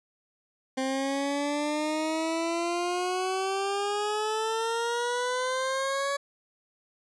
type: exponential sweep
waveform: 20% pulse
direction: up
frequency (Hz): 261.6 to 565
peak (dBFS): -22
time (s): 0.77-6.17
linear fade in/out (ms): 10
effects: resampled to 22050 Hz